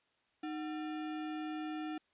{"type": "tone with sample-and-hold", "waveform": "sine", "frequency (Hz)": 308.8, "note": "D#4", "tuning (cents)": -13, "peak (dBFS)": -37, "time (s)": [0.43, 1.98], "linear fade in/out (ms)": 5, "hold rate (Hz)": 1050, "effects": ["white hiss -75 dBFS RMS until 2.13 s", "resampled to 8000 Hz"]}